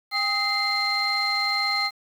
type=tone cluster; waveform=sine; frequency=800 / 1263 / 2084 / 4169 Hz; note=G5 / D#6 / C7 / C8; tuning=+35 / +26 / -7 / -7 cents; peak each=-29 / -29 / -25 / -24 dBFS; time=0.11-1.91 s; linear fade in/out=50 ms; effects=tanh soft clip ceiling -15 dBFS + 8-bit